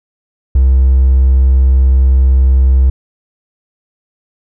triangle tone with hard clipping, 65.41 Hz, C2, in tune, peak -5 dBFS, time 0.55-2.9 s, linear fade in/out 5 ms, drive 3 dB, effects none

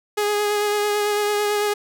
sawtooth tone with vibrato, 415.3 Hz, G#4, in tune, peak -15 dBFS, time 0.17-1.74 s, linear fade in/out 10 ms, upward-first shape sine, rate 9 Hz, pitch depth 17 cents each way, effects none

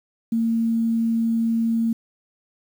sine tone with quantisation, 228.1 Hz, A#3, 37 cents flat, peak -18 dBFS, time 0.32-1.93 s, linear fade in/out 5 ms, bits 8, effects none

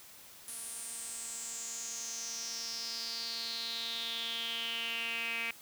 sawtooth tone with band-pass filter sweep, 230.3 Hz, A#3, 21 cents flat, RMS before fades -39 dBFS, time 0.48-5.51 s, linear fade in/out 0 ms, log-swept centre 10000 to 2400 Hz, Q 7, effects white hiss -54 dBFS RMS until 5.61 s

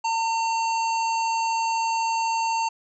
harmonic tone with a mistuned harmonic, 908 Hz, A#5, 46 cents flat, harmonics 1 / 3 / 5 / 7 / 8, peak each -22 / -32 / -36 / -39 / -40 dBFS, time 0.04-2.69 s, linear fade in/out 10 ms, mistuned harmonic 8, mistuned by +34 cents, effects none

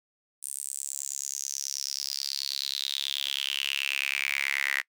sawtooth tone with high-pass filter sweep, 69.3 Hz, C#2, in tune, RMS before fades -32 dBFS, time 0.42-4.82 s, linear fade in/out 20 ms, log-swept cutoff 9100 to 1900 Hz, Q 6.8, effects noise-tail reverb RT60 0.1 s tail -24 dB re dry

